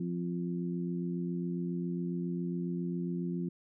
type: harmonic tone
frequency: 87.31 Hz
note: F2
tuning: in tune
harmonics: 2 / 3 / 4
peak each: -33 / -40 / -40 dBFS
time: 0-3.49 s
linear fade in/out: 5 ms
effects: none